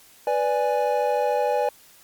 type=chord; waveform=triangle; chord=G# diminished; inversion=first; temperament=equal; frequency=493.9 / 587.3 / 830.6 Hz; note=B4 / D5 / G#5; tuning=0 / 0 / 0 cents; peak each=-22 dBFS; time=0.27-1.69 s; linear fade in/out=2 ms; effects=white hiss -52 dBFS RMS until 2.03 s + MP3 96 kbps